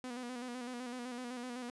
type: tone with vibrato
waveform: sawtooth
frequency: 246.9 Hz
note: B3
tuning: in tune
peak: -37 dBFS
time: 0.04-1.7 s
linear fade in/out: 0 ms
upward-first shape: square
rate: 7.9 Hz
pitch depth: 47 cents each way
effects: resampled to 24000 Hz + 13-bit